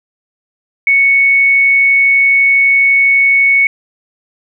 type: tone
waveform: sine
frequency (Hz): 2217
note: C#7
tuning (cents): 0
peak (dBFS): -6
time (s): 0.87-3.67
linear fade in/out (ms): 2
effects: none